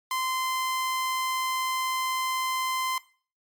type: tone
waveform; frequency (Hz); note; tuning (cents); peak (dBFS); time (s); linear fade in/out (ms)
sawtooth; 1036; C6; -17; -23; 0.11-2.98; 2
effects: noise-tail reverb RT60 0.4 s tail -18 dB re dry + Opus 48 kbps